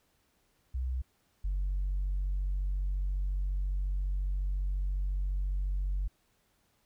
sine tone pair in turn, 63.3 / 47.22 Hz, B1 / F#1, +43 / +36 cents, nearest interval perfect fourth, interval 507 cents, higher first, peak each -29 / -27 dBFS, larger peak second, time 0.74-1.02 / 1.44-6.08 s, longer second, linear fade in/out 10 ms, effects tanh soft clip ceiling -26 dBFS + pink hiss -72 dBFS RMS until 6.85 s

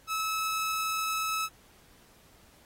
sawtooth tone, 1298 Hz, E6, 27 cents flat, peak -25 dBFS, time 0.07-1.49 s, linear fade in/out 50 ms, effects pink hiss -60 dBFS RMS until 2.65 s + AAC 48 kbps

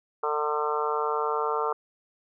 harmonic tone, 150 Hz, D3, 37 cents sharp, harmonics 3 / 4 / 5 / 6 / 7 / 8 / 9, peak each -29 / -37 / -35 / -32 / -33 / -31 / -34 dBFS, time 0.23-1.73 s, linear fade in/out 5 ms, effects none

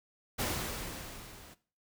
pink noise with level ramp, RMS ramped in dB -32 to -54 dBFS, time 0.38-1.55 s, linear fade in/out 20 ms, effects noise-tail reverb RT60 0.4 s tail -18 dB re dry

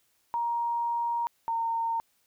sine tone pair in turn, 940 / 916.4 Hz, A#5 / A#5, +14 / -30 cents, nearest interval unison, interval 44 cents, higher first, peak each -26 dBFS, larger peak neither, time 0.34-1.27 / 1.48-2 s, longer first, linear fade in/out 0 ms, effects white hiss -70 dBFS RMS until 2.26 s

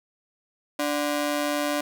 sawtooth ring-modulated tone, 440 Hz, A4, in tune, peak -17 dBFS, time 0.79-1.81 s, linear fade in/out 5 ms, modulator 148 Hz, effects none

